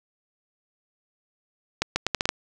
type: accelerating click train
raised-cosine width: 0.2 ms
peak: -5 dBFS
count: 7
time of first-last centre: 1.82-2.291 s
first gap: 140 ms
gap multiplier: 0.76
effects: none